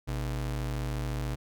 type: ring-modulated tone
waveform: square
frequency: 91.4 Hz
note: F#2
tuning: 21 cents flat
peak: -28 dBFS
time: 0.07-1.36 s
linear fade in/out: 20 ms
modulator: 37 Hz
effects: none